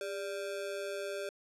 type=ring-modulated tone; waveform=square; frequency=493.9 Hz; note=B4; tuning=in tune; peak=-34 dBFS; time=0.01-1.29 s; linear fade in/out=0 ms; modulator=91.4 Hz; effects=low-pass 11000 Hz 12 dB/octave